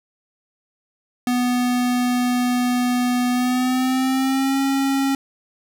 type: tone with pitch glide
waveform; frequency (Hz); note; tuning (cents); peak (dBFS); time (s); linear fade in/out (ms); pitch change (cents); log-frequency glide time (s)
square; 246.9 to 272.4; B3 to C#4; 0 to -30; -18; 1.27-5.15; 2; +170; 3.31-4.6
effects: none